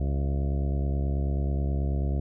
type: harmonic tone with a mistuned harmonic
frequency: 69.3 Hz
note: C#2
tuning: in tune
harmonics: 1 / 2 / 3 / 4 / 5 / 6 / 7 / 8 / 9 / 10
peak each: -25 / -31 / -37 / -40 / -41 / -44 / -48 / -46 / -47 / -47 dBFS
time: 0-2.2 s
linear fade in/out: 5 ms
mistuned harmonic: 9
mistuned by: +38 cents
effects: none